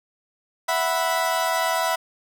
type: chord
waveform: 30% pulse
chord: E suspended second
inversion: none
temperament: equal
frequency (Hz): 659.3 / 740 / 987.8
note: E5 / F#5 / B5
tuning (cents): 0 / 0 / 0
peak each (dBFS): -22 / -24 / -22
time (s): 0.68-1.96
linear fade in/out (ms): 10
effects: none